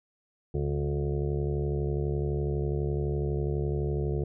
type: harmonic tone with a mistuned harmonic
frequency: 72 Hz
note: D2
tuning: 34 cents flat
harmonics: 1 / 2 / 3 / 5 / 6 / 7 / 8 / 9 / 10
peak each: -31 / -30 / -42 / -34 / -35 / -47 / -48 / -49 / -49 dBFS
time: 0.54-4.24 s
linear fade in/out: 5 ms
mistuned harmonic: 1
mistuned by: +32 cents
effects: none